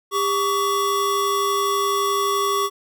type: tone pair together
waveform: square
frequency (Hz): 400 / 1128.2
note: G4 / C#6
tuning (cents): +35 / +30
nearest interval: octave + tritone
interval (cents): 1795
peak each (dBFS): -24 / -21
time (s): 0.11-2.7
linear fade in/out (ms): 50
effects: none